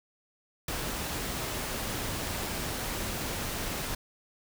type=noise with ADSR envelope; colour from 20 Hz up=pink; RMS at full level=-29 dBFS; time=0.68-3.95 s; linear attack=5 ms; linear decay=3 ms; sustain=-5 dB; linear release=5 ms; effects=none